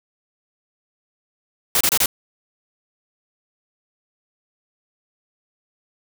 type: noise bursts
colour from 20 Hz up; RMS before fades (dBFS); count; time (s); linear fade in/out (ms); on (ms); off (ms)
white; -17; 4; 1.75-2.059; 2; 57; 27
effects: none